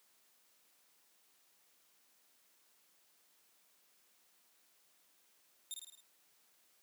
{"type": "tone with echo", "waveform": "15% pulse", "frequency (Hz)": 3647, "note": "A#7", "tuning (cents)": -39, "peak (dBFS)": -33, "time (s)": [5.71, 5.74], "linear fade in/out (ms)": 0, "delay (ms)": 53, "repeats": 5, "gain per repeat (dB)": -4, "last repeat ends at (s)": 6.005, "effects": ["white hiss -71 dBFS RMS until 6.82 s", "high-pass 200 Hz 12 dB/octave"]}